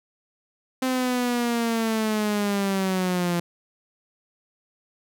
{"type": "linear sweep", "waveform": "sawtooth", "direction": "down", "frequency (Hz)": [260, 171.4], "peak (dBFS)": -18, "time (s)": [0.82, 3.4], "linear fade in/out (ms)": 5, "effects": []}